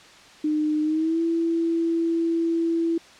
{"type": "tone with pitch glide", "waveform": "sine", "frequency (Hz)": [304.8, 332.4], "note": ["D#4", "E4"], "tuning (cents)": [-36, 15], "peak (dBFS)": -20, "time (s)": [0.44, 2.98], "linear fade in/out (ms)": 5, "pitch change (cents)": 151, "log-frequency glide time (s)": [0.82, 1.21], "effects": ["white hiss -48 dBFS RMS until 3.19 s", "low-pass 5000 Hz 12 dB/octave"]}